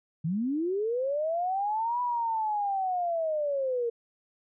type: linear two-way sweep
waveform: sine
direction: up then down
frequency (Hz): 148.6 to 987.8 to 459.4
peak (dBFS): -26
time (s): 0.24-3.9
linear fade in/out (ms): 10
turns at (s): 2.01
effects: none